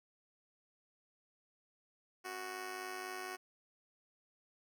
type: tone with amplitude modulation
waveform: 10% pulse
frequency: 370 Hz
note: F#4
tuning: in tune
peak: -31 dBFS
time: 2.24-3.37 s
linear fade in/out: 20 ms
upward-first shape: sine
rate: 104 Hz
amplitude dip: 60%
effects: none